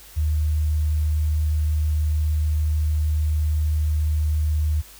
sine tone, 76.6 Hz, D#2, 27 cents flat, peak -18 dBFS, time 0.16-4.82 s, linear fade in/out 20 ms, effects added 50 Hz sine -49 dBFS peak until 4.99 s + white hiss -46 dBFS RMS until 4.99 s

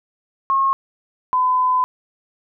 sine tone pair in turn, 1083 / 1012.5 Hz, C#6 / B5, -41 / +43 cents, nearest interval minor second, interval 116 cents, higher first, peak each -14 / -14 dBFS, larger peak neither, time 0.5-0.73 / 1.33-1.84 s, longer second, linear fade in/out 0 ms, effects none

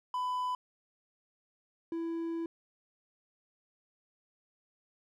triangle tone pair in turn, 1000 / 332 Hz, B5 / E4, +21 / +12 cents, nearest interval octave + perfect fifth, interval 1909 cents, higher first, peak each -29 / -31 dBFS, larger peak first, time 0.14-0.55 / 1.92-2.46 s, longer second, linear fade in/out 2 ms, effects none

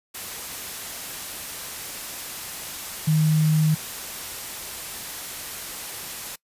sine tone in noise, 155.56 Hz, D#3, in tune, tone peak -16 dBFS, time 3.07-3.75 s, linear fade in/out 10 ms, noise white, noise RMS -34 dBFS, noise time 0.14-6.36 s, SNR +15 dB, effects noise-tail reverb RT60 0.1 s tail -23 dB re dry + resampled to 32000 Hz

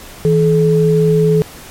sine tone pair together, 162 / 428.8 Hz, E3 / A4, -30 / -45 cents, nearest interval octave + perfect fourth, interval 1685 cents, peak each -11 dBFS, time 0.25-1.42 s, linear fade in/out 0 ms, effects pink hiss -35 dBFS RMS until 1.7 s + MP3 64 kbps

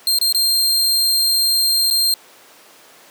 sawtooth tone with dropouts, 4186 Hz, C8, in tune, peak -11 dBFS, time 0.07-2.14 s, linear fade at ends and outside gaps 1 ms, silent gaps 0.187-0.213 / 0.325-0.347 / 1.902-1.909 s, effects pink hiss -45 dBFS RMS until 3.1 s + high-pass 400 Hz 12 dB/octave

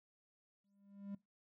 triangle tone with exponential growth, 199.7 Hz, G3, 32 cents sharp, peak -39 dBFS, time 0.64-1.15 s, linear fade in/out 5 ms, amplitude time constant 110 ms, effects noise-tail reverb RT60 0.2 s tail -20 dB re dry

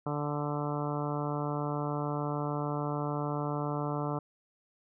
harmonic tone, 146.83 Hz, D3, in tune, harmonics 1 / 2 / 3 / 4 / 5 / 6 / 7 / 8 / 9, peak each -34 / -37 / -39 / -40 / -41 / -42 / -42 / -43 / -44 dBFS, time 0.06-4.19 s, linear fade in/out 5 ms, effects none

